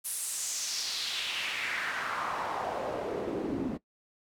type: noise with band-pass filter sweep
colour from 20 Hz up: pink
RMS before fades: -34 dBFS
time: 0.04-3.78 s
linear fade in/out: 20 ms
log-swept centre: 11000 to 240 Hz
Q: 2.6
effects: noise-tail reverb RT60 0.1 s tail -19 dB re dry